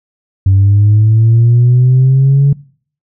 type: linear sweep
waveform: sine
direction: up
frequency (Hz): 95 to 141.9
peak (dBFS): -3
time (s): 0.46-2.53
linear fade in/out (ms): 5
effects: noise-tail reverb RT60 0.5 s tail -22 dB re dry + tanh soft clip ceiling -2 dBFS